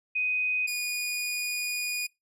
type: tone pair in turn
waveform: sine / sawtooth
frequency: 2500 / 2456 Hz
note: D#7 / D#7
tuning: +8 / -23 cents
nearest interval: unison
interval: 31 cents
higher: first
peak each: -25 dBFS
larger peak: neither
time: 0.15-0.67 / 0.67-2.07 s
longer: second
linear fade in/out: 10 ms
effects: noise-tail reverb RT60 0.2 s tail -23 dB re dry + resampled to 32000 Hz